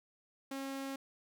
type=tone; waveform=sawtooth; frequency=271.5 Hz; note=C#4; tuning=36 cents flat; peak=-35 dBFS; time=0.51-0.96 s; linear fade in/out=5 ms; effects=none